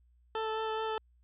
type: tone with vibrato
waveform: 20% pulse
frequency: 440 Hz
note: A4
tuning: in tune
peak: -27 dBFS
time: 0.35-0.98 s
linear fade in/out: 2 ms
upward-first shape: sine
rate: 4.7 Hz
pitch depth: 10 cents each way
effects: added 60 Hz sine -62 dBFS peak until 1.23 s + resampled to 8000 Hz